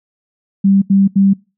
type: tone bursts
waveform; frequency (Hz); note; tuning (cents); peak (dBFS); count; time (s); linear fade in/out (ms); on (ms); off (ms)
sine; 196; G3; 0; -7; 3; 0.64-1.336; 10; 180; 78
effects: noise-tail reverb RT60 0.3 s tail -25 dB re dry